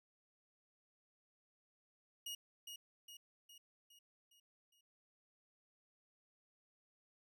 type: tone with echo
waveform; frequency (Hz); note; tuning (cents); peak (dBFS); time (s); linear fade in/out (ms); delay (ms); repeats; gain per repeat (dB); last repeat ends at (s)
sawtooth; 2876; F#7; -50; -40; 2.26-2.35; 5; 410; 6; -5; 4.81
effects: none